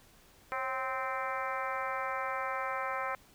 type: harmonic tone with a mistuned harmonic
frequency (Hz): 260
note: C4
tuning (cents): -11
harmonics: 2 / 3 / 4 / 5 / 6 / 7 / 8 / 9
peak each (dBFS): -40 / -40 / -38 / -38 / -43 / -44 / -44 / -46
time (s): 0.52-3.15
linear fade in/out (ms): 0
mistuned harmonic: 2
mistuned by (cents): +65
effects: pink hiss -61 dBFS RMS until 3.34 s